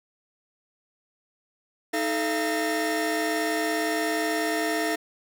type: tone cluster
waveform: 45% pulse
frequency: 313.5 / 435 / 684 / 1830 Hz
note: D#4 / A4 / F5 / A#6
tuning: +13 / -20 / -36 / -32 cents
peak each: -29 / -31 / -29 / -31 dBFS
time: 1.93-4.96 s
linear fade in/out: 10 ms
effects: none